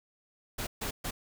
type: noise bursts at uneven times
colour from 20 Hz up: pink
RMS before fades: -35 dBFS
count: 3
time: 0.58-0.67 / 0.81-0.91 / 1.04-1.11 s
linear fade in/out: 10 ms
effects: none